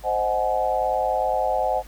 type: chord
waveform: sine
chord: Ab dominant seventh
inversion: first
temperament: equal with one note detuned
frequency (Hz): 523.3 / 622.3 / 740 / 850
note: C5 / Eb5 / Gb5 / Ab5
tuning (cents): 0 / 0 / 0 / +40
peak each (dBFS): -26 / -26 / -24 / -26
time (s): 0.03-1.83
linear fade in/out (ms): 50
effects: added 50 Hz sine -41 dBFS peak until 1.87 s + pink hiss -49 dBFS RMS until 1.87 s